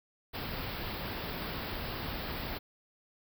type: band-stop noise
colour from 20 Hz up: pink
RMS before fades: -38 dBFS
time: 0.33-2.59 s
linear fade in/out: 20 ms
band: 5100 to 13000 Hz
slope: 96 dB/octave
effects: none